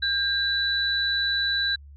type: tone pair together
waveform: sine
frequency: 1600 / 3960 Hz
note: G6 / B7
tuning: +35 / +4 cents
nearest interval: octave + major third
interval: 1569 cents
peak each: -25 / -24 dBFS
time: 0.02-1.76 s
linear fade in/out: 10 ms
effects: added 71 Hz sine -43 dBFS peak until 1.96 s